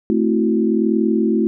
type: chord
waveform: sine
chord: F# half-diminished seventh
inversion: first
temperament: equal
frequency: 220 / 261.6 / 329.6 / 370 Hz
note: A3 / C4 / E4 / F#4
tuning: 0 / 0 / 0 / 0 cents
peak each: -17 / -23 / -19 / -21 dBFS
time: 0.1-1.47 s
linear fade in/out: 0 ms
effects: none